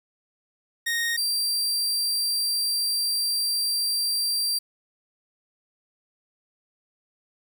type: tone pair in turn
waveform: sawtooth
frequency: 1861 / 4713 Hz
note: A#6 / D8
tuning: -3 / +5 cents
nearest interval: octave + major third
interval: 1608 cents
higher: second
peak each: -20 dBFS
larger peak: neither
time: 0.86-1.17 / 1.17-4.59 s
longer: second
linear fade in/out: 10 ms
effects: 9-bit